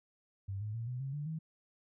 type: tone with pitch steps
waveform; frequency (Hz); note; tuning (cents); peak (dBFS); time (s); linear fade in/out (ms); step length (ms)
sine; 98 / 106.25 / 115.2 / 124.91 / 135.43 / 146.83 / 159.2; G2 / G#2 / A#2 / B2 / C#3 / D3 / D#3; 0 / +40 / -20 / +20 / -40 / 0 / +40; -36; 0.48-1.39; 10; 130
effects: none